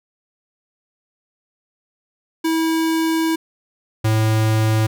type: tone pair in turn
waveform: square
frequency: 324.1 / 109.7 Hz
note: E4 / A2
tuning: -29 / -5 cents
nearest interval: octave + perfect fifth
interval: 1876 cents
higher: first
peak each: -17 / -15 dBFS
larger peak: second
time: 2.44-3.36 / 4.04-4.87 s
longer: first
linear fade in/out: 10 ms
effects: none